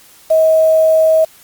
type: tone with quantisation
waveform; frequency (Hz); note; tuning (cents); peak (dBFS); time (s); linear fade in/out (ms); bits
sine; 638; D#5; +43; -7; 0.3-1.25; 10; 5
effects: white hiss -44 dBFS RMS until 1.43 s + Opus 48 kbps